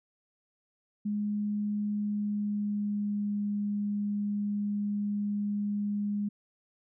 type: tone with pitch glide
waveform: sine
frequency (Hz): 207.7 to 205.4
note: G#3 to G#3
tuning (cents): 0 to -19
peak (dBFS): -28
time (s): 1.05-6.29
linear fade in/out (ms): 10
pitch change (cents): -19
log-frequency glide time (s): 1.93-3.4
effects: none